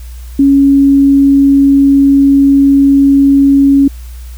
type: tone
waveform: sine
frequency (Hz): 277.2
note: C#4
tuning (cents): 0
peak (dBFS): -3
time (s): 0.39-3.88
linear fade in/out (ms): 5
effects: added 60 Hz sine -24 dBFS peak until 4.37 s + white hiss -41 dBFS RMS until 4.37 s